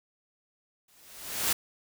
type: noise with exponential growth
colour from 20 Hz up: white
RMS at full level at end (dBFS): -24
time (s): 0.88-1.53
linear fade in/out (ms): 5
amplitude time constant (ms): 140
effects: none